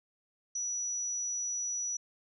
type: tone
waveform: sine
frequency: 5880 Hz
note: F#8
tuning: 12 cents flat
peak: -32 dBFS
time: 0.55-1.97 s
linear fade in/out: 5 ms
effects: none